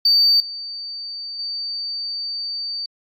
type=tone with level steps; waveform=sine; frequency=4603 Hz; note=D8; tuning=36 cents flat; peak=-10 / -28 / -24 dBFS; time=0.05-2.86 s; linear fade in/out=5 ms; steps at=0.4 / 1.39 s; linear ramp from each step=2 ms; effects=tanh soft clip ceiling -9 dBFS + AAC 48 kbps